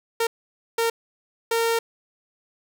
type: tone bursts at uneven times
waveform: sawtooth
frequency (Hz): 459.5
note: A#4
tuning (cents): -25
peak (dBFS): -16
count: 3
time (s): 0.2-0.27 / 0.78-0.9 / 1.51-1.79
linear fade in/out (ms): 5
effects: none